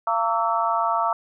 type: harmonic tone with a mistuned harmonic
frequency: 228.2 Hz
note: A#3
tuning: 37 cents flat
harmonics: 3 / 4 / 5 / 6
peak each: -25 / -24 / -25 / -26 dBFS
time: 0.07-1.13 s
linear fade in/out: 2 ms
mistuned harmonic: 6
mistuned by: -69 cents
effects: none